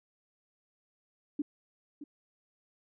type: tone with echo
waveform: sine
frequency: 292.3 Hz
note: D4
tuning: 8 cents flat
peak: -28 dBFS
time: 1.39-1.42 s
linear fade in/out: 5 ms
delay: 620 ms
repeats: 1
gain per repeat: -13 dB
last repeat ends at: 2.04 s
effects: none